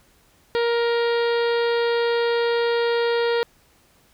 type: harmonic tone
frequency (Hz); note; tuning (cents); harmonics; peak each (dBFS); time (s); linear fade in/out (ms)
469.5; A#4; +12; 1 / 2 / 3 / 4 / 5 / 6 / 7 / 8 / 9 / 10; -19 / -29 / -31 / -32 / -38 / -39 / -37 / -38 / -38 / -43; 0.55-3.43; 0
effects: pink hiss -58 dBFS RMS until 4.13 s